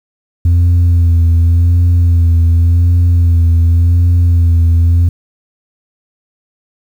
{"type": "tone with vibrato", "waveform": "sine", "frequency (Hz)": 85.3, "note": "F2", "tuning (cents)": -40, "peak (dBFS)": -3, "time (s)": [0.45, 5.09], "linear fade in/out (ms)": 5, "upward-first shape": "sine", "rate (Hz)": 0.89, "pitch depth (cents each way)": 35, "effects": ["tanh soft clip ceiling -5 dBFS", "7-bit"]}